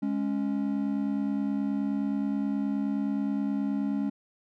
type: tone pair together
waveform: triangle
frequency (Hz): 207.7 / 277.2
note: G#3 / C#4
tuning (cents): 0 / 0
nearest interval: perfect fourth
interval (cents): 500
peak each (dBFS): -27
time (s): 0.02-4.1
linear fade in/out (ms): 10
effects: none